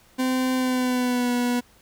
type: tone with pitch glide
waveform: 40% pulse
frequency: 257.4 to 244.2 Hz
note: C4 to B3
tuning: -28 to -19 cents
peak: -20 dBFS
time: 0.18-1.61 s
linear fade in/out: 20 ms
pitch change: -91 cents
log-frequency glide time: 0.55-1.32 s
effects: pink hiss -56 dBFS RMS until 1.81 s